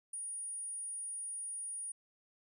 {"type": "tone", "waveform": "sine", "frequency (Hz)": 9580, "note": "D9", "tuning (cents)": 33, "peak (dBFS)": -39, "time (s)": [0.13, 1.92], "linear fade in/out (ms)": 5, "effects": []}